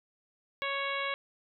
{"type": "harmonic tone", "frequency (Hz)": 554.4, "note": "C#5", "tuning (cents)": 0, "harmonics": [1, 2, 3, 4, 5, 6, 7], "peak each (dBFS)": [-38, -36, -39, -36, -41, -42, -44], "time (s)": [0.62, 1.14], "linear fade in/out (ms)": 0, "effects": []}